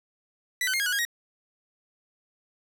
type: tone with pitch steps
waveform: sawtooth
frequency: 1973 / 1521 / 2130 / 1637 / 1473 / 1632 / 1886 Hz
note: B6 / F#6 / C7 / G#6 / F#6 / G#6 / A#6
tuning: -2 / +47 / +30 / -25 / -8 / -31 / +20 cents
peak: -21 dBFS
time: 0.61-1.051 s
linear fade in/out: 2 ms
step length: 63 ms
effects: none